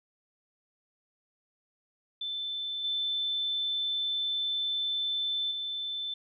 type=tone with level steps; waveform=sine; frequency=3530 Hz; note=A7; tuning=5 cents sharp; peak=-32 / -28 / -32 dBFS; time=2.21-6.14 s; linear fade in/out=5 ms; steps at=2.84 / 5.51 s; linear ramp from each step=5 ms; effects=none